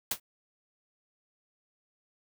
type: noise with exponential decay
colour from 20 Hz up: white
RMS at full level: -24 dBFS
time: 0.11-0.2 s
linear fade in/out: 5 ms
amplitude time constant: 18 ms
effects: none